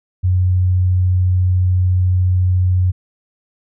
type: tone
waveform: sine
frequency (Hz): 91.4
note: F#2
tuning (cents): -21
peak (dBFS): -11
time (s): 0.23-2.92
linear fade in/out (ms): 20
effects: none